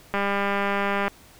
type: click train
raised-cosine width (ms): 0.5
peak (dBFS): -10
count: 189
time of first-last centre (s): 0.14-1.08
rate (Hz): 200
effects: pink hiss -51 dBFS RMS until 1.39 s